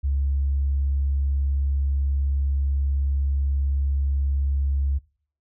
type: tone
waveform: sine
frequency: 69.3 Hz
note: C#2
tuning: in tune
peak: -19 dBFS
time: 0.03-4.99 s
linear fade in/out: 20 ms
effects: noise-tail reverb RT60 0.5 s tail -23 dB re dry + tanh soft clip ceiling -15 dBFS

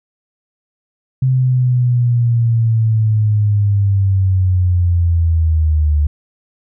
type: linear sweep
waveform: sine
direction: down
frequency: 130.81 to 73.42 Hz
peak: -10 dBFS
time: 1.22-6.07 s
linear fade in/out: 5 ms
effects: none

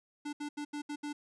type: tone bursts at uneven times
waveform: square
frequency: 293.7 Hz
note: D4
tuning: in tune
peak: -37 dBFS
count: 6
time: 0.25-0.33 / 0.4-0.49 / 0.57-0.65 / 0.73-0.82 / 0.89-0.96 / 1.03-1.13 s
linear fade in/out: 10 ms
effects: resampled to 22050 Hz + 13-bit

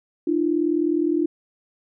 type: tone pair together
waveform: sine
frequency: 302.6 / 342.4 Hz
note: D#4 / F4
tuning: -48 / -34 cents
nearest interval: major second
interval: 214 cents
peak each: -21 dBFS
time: 0.27-1.26 s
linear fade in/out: 5 ms
effects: none

